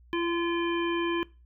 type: harmonic tone with a mistuned harmonic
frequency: 343.4 Hz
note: F4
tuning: 29 cents flat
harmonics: 1 / 3 / 5 / 7 / 9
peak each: -27 / -34 / -36 / -38 / -38 dBFS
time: 0.13-1.23 s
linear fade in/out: 0 ms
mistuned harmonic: 1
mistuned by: -17 cents
effects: noise-tail reverb RT60 0.3 s tail -21 dB re dry + added 60 Hz sine -53 dBFS peak until 1.45 s